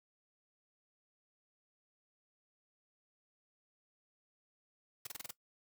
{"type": "noise bursts", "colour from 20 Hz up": "white", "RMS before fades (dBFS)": -43, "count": 6, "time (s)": [5.05, 5.31], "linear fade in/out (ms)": 5, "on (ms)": 20, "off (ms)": 28, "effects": ["noise-tail reverb RT60 0.1 s tail -18 dB re dry"]}